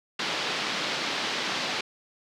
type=band-pass noise; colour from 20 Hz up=white; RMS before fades=-30 dBFS; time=0.19-1.81 s; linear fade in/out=5 ms; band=150 to 4500 Hz; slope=24 dB/octave; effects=none